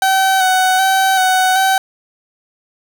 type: tone with vibrato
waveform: 30% pulse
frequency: 757 Hz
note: F#5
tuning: 39 cents sharp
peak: -8 dBFS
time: 0.02-1.78 s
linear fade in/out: 2 ms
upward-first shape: square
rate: 1.3 Hz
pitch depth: 23 cents each way
effects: none